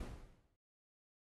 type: noise with exponential decay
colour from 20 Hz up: brown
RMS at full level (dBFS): -41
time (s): 0-0.56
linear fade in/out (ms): 5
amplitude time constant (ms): 120
effects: noise-tail reverb RT60 0.1 s tail -25 dB re dry + AAC 32 kbps